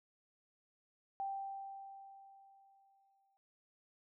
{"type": "tone with exponential decay", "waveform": "sine", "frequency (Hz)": 784, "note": "G5", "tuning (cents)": 0, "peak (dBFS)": -36, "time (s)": [1.2, 3.37], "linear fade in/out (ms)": 0, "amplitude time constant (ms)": 470, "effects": []}